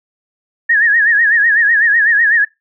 sine tone with vibrato, 1760 Hz, A6, in tune, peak -8 dBFS, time 0.69-2.45 s, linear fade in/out 10 ms, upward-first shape sine, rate 8 Hz, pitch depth 120 cents each way, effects noise-tail reverb RT60 0.2 s tail -23 dB re dry

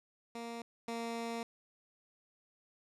15% pulse tone pair in turn, 233.1 / 231.6 Hz, A#3 / A#3, 0 / -11 cents, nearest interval unison, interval 11 cents, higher first, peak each -35 / -31 dBFS, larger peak second, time 0.35-0.62 / 0.88-1.43 s, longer second, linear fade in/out 2 ms, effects low-pass 9000 Hz 12 dB/octave

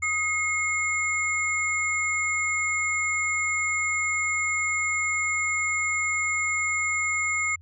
sine tone cluster, 1250 / 2159 / 7220 Hz, D#6 / C#7 / A8, +8 / -46 / +44 cents, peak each -32 / -24 / -32 dBFS, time 0.02-7.56 s, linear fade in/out 10 ms, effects added 85 Hz sine -47 dBFS peak until 7.61 s

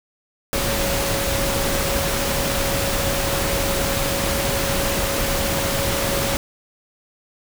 sine tone in noise, 553 Hz, C#5, 4 cents flat, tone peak -26 dBFS, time 0.53-6.37 s, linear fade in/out 0 ms, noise pink, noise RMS -22 dBFS, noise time 0.53-6.37 s, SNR -7 dB, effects none

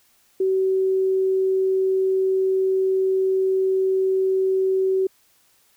sine tone, 380 Hz, F#4, 46 cents sharp, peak -17 dBFS, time 0.4-5.07 s, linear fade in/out 5 ms, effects white hiss -60 dBFS RMS until 5.76 s

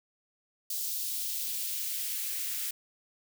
blue noise with high-pass filter sweep, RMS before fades -34 dBFS, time 0.7-2.71 s, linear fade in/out 5 ms, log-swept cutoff 4400 to 1700 Hz, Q 1.2, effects none

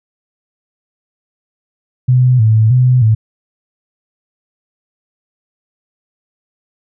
sine tone with vibrato, 117.9 Hz, A#2, 20 cents sharp, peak -6 dBFS, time 2.08-3.15 s, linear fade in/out 10 ms, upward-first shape square, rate 1.6 Hz, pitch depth 120 cents each way, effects none

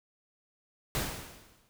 pink noise with exponential decay, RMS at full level -30 dBFS, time 0.95-1.69 s, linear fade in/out 0 ms, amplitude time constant 160 ms, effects none

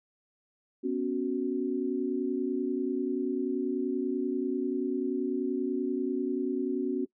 sine chord, B suspended second, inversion none, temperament equal, 246.9 / 277.2 / 370 Hz, B3 / C#4 / F#4, 0 / 0 / 0 cents, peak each -33 / -31 / -31 dBFS, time 0.83-7.06 s, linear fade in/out 20 ms, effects noise-tail reverb RT60 0.1 s tail -21 dB re dry

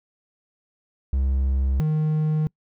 triangle tone pair in turn, 66.8 / 154.53 Hz, C2 / D#3, +36 / -12 cents, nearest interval octave + minor third, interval 1452 cents, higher second, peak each -17 dBFS, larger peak neither, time 1.13-1.8 / 1.8-2.47 s, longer neither, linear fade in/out 0 ms, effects noise-tail reverb RT60 0.1 s tail -26 dB re dry

